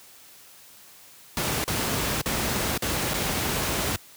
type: noise with dropouts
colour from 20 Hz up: pink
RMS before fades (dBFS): -26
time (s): 1.37-3.96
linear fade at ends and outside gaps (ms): 1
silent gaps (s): 1.641-1.678 / 2.215-2.259 / 2.777-2.822 / 3.136-3.141
effects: white hiss -50 dBFS RMS until 4.16 s + high-pass 60 Hz 12 dB/octave